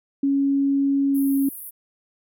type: tone with pitch glide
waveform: sine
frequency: 277.2 to 274.6 Hz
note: C#4 to C#4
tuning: 0 to -16 cents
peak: -17 dBFS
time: 0.23-1.49 s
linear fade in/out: 5 ms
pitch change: -16 cents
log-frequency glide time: 1.06-1.34 s
type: band-pass noise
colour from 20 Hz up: white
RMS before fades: -37 dBFS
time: 1.14-1.71 s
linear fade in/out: 20 ms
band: 10000 to 16000 Hz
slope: 96 dB/octave
effects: none